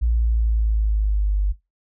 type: linear sweep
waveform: sine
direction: down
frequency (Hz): 58.27 to 49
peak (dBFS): -16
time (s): 0.01-1.53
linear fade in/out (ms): 20
effects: noise-tail reverb RT60 0.2 s tail -19 dB re dry